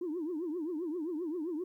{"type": "tone with vibrato", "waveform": "sine", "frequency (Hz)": 329.6, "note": "E4", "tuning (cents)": 0, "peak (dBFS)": -32, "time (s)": [0.01, 1.64], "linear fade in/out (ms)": 5, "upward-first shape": "triangle", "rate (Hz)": 7.6, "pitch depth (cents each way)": 230, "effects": ["tanh soft clip ceiling -30 dBFS", "12-bit"]}